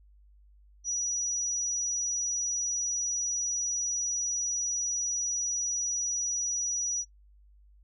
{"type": "tone", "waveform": "sine", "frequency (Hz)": 5840, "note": "F#8", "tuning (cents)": -24, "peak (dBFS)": -28, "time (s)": [0.84, 7.05], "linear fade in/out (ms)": 50, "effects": ["noise-tail reverb RT60 0.1 s tail -22 dB re dry", "added 50 Hz sine -55 dBFS peak until 7.83 s"]}